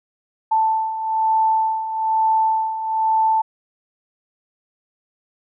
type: beating tone pair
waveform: sine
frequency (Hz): 882 / 883.1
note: A5 / A5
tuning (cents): +4 / +6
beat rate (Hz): 1.1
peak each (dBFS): -23 / -17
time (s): 0.51-3.42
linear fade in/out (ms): 10
effects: none